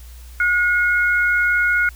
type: tone pair together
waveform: sine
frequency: 1443 / 2162 Hz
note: F#6 / C#7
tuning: -44 / -44 cents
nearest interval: perfect fifth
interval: 700 cents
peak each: -15 / -21 dBFS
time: 0.4-1.89 s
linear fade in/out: 2 ms
effects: added 60 Hz sine -36 dBFS peak until 1.95 s + white hiss -48 dBFS RMS until 1.95 s